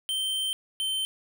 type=tone pair in turn; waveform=square; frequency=3116 / 3099 Hz; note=G7 / G7; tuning=-11 / -21 cents; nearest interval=unison; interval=10 cents; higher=first; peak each=-27 / -27 dBFS; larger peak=neither; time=0.09-0.53 / 0.8-1.05 s; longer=first; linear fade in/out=0 ms; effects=none